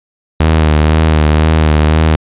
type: tone with vibrato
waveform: sawtooth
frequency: 77.78 Hz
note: D#2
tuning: in tune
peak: -3 dBFS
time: 0.4-2.16 s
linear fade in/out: 5 ms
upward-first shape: sine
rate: 2 Hz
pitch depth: 41 cents each way
effects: resampled to 8000 Hz